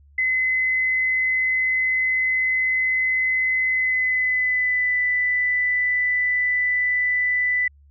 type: tone with pitch glide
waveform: sine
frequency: 2036 to 1989.5 Hz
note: C7 to B6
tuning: -48 to +12 cents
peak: -18 dBFS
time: 0.18-7.68 s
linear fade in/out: 5 ms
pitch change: -40 cents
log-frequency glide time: 3.69-5.01 s
effects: added 71 Hz sine -49 dBFS peak until 7.9 s